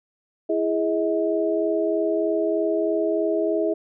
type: tone cluster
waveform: sine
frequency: 331.7 / 414.9 / 637 Hz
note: E4 / G#4 / D#5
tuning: +11 / -2 / +41 cents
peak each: -24 dBFS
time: 0.49-3.74 s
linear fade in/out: 10 ms
effects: none

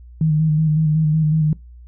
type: tone with vibrato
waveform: sine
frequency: 155.4 Hz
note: D#3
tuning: 2 cents flat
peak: -13 dBFS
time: 0.21-1.53 s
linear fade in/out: 2 ms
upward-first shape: square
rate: 5.4 Hz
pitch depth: 31 cents each way
effects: noise-tail reverb RT60 0.2 s tail -22 dB re dry + added 60 Hz sine -38 dBFS peak until 1.87 s

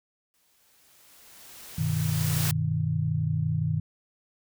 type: noise with exponential growth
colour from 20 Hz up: white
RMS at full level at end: -29 dBFS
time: 0.34-2.51 s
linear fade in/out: 0 ms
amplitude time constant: 470 ms
type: chord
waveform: sine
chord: G augmented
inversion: none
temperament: equal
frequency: 98 / 123.47 / 155.56 Hz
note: G2 / B2 / D#3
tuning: 0 / 0 / 0 cents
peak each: -30 / -30 / -26 dBFS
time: 1.78-3.8 s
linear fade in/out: 5 ms
effects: none

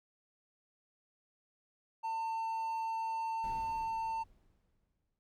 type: tone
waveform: triangle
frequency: 899 Hz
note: A5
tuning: 37 cents sharp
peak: -32 dBFS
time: 2.03-4.24 s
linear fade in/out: 20 ms
type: noise with exponential decay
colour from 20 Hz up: brown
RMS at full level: -45 dBFS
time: 3.44-5.19 s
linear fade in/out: 0 ms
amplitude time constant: 380 ms
effects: none

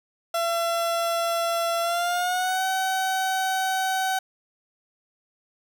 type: tone with pitch glide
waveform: 30% pulse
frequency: 676 to 758.8 Hz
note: E5 to F#5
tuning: +43 to +43 cents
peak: -20 dBFS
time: 0.34-4.19 s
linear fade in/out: 5 ms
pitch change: +200 cents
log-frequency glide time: 1.81-2.64 s
effects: none

